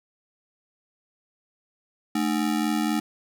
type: ring-modulated tone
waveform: square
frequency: 260.9 Hz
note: C4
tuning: 5 cents flat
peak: -20 dBFS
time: 2.15-3 s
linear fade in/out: 5 ms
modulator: 42 Hz
effects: none